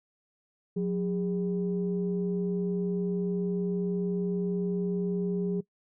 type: tone pair together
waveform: sine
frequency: 180.8 / 407.4 Hz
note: F#3 / G#4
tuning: -40 / -33 cents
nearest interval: octave + major second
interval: 1407 cents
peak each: -27 / -31 dBFS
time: 0.76-5.61 s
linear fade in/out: 10 ms
effects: noise-tail reverb RT60 0.1 s tail -21 dB re dry + tanh soft clip ceiling -19 dBFS